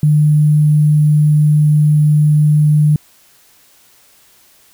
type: tone with sample-and-hold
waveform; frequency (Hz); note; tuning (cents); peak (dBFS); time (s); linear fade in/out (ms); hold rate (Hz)
sine; 150.5; D3; +43; -7; 0.03-2.96; 2; 11025
effects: white hiss -49 dBFS RMS until 4.73 s